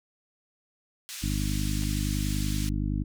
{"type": "band-pass noise", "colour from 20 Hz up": "white", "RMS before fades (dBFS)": -39, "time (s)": [1.09, 2.69], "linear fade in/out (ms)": 0, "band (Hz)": [2100, 8400], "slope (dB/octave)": 12}
{"type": "harmonic tone", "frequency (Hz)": 50.6, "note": "G#1", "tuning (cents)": -44, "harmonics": [1, 2, 3, 4, 5, 6], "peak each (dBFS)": [-29, -32, -34, -35, -36, -37], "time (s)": [1.22, 3.04], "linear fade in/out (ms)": 20}
{"type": "clicks", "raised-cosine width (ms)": 0.3, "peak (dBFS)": -28, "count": 2, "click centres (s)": [1.823, 1.836]}
{"effects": []}